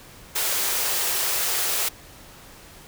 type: high-pass noise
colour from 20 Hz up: white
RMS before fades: -24 dBFS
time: 0.35-1.89 s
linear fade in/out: 10 ms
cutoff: 340 Hz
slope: 96 dB/octave
effects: pink hiss -46 dBFS RMS until 2.87 s